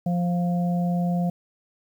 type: harmonic tone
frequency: 175.3 Hz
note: F3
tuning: 7 cents sharp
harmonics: 1 / 3 / 4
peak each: -21 / -35 / -32 dBFS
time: 0.06-1.3 s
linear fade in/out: 5 ms
effects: 9-bit